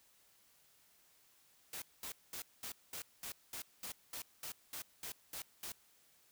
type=noise bursts; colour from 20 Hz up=white; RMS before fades=-45 dBFS; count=14; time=1.73-5.72 s; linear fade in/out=2 ms; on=90 ms; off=210 ms; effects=white hiss -69 dBFS RMS until 6.31 s